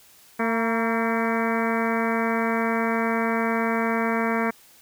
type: harmonic tone with a mistuned harmonic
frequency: 227.2 Hz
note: A#3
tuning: 44 cents flat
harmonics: 1 / 2 / 3 / 4 / 5 / 6 / 7 / 8 / 9 / 10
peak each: -25 / -28 / -30 / -31 / -32 / -33 / -33 / -34 / -35 / -35 dBFS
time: 0.39-4.51 s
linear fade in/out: 10 ms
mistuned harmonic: 4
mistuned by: +51 cents
effects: white hiss -53 dBFS RMS until 4.81 s